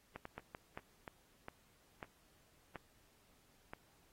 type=slowing click train; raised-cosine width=0.5 ms; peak=-30 dBFS; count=10; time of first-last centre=0.16-3.735 s; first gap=94 ms; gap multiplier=1.34; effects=pink hiss -71 dBFS RMS until 4.12 s + AAC 48 kbps